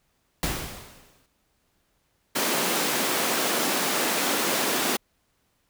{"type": "noise with exponential decay", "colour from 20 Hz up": "pink", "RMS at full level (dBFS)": -25, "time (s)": [0.43, 1.26], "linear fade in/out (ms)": 1, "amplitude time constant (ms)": 180}
{"type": "high-pass noise", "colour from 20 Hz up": "pink", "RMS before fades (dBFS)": -25, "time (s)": [2.35, 4.97], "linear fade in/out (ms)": 10, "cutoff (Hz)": 220, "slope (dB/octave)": 24}
{"effects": ["pink hiss -70 dBFS RMS until 5.69 s"]}